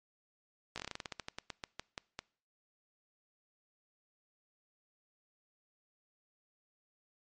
slowing click train, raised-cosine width 0.2 ms, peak -22 dBFS, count 19, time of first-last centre 0.76-2.19 s, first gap 17 ms, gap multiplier 1.16, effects noise-tail reverb RT60 0.5 s tail -24 dB re dry + MP3 48 kbps

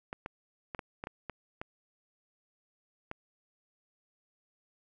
clicks, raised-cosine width 0.5 ms, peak -23 dBFS, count 9, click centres 0.129 / 0.261 / 0.748 / 0.792 / 1.039 / 1.071 / 1.297 / 1.615 / 3.114 s, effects none

